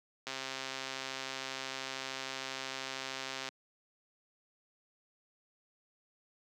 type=click train; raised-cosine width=0.2 ms; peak=-21 dBFS; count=429; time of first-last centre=0.27-3.488 s; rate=133 Hz; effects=high-pass 200 Hz 12 dB/octave